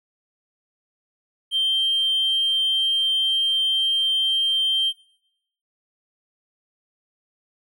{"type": "tone", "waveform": "triangle", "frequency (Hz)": 3151, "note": "G7", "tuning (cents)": 8, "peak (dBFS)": -15, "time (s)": [1.51, 4.93], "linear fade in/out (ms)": 50, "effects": ["noise-tail reverb RT60 0.8 s tail -22 dB re dry", "tanh soft clip ceiling -15 dBFS"]}